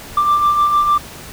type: beating tone pair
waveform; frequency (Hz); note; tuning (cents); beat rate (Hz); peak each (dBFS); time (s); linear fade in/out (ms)
sine; 1174.7 / 1181.3; D6 / D6; 0 / +10; 6.6; -19 / -10; 0.17-0.98; 5
effects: tanh soft clip ceiling -8 dBFS + pink hiss -34 dBFS RMS until 1.32 s